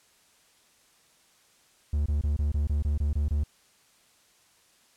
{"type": "tone bursts", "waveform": "triangle", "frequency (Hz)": 73.42, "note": "D2", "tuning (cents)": 0, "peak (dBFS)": -21, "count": 10, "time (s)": [1.93, 3.437], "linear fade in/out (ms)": 5, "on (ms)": 130, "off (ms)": 23, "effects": ["white hiss -62 dBFS RMS until 4.96 s", "low-pass 10000 Hz 12 dB/octave"]}